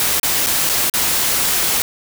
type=noise with dropouts; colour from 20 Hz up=white; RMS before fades=-17 dBFS; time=0-1.82 s; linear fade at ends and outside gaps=1 ms; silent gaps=0.198-0.231 / 0.463-0.468 / 0.692-0.696 / 0.898-0.938 s; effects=none